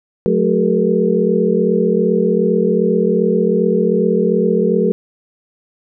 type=tone cluster; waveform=sine; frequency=181.6 / 217.1 / 381.8 / 429.1 / 471.7 Hz; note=F#3 / A3 / G4 / A4 / A#4; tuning=-32 / -23 / -46 / -43 / +20 cents; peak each=-18 dBFS; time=0.26-4.92 s; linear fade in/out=0 ms; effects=none